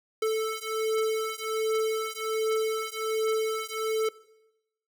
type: beating tone pair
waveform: square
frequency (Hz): 438.9 / 440.2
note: A4 / A4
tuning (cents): -4 / +1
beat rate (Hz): 1.3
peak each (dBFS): -30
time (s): 0.22-4.09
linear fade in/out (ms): 5
effects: noise-tail reverb RT60 0.9 s tail -20 dB re dry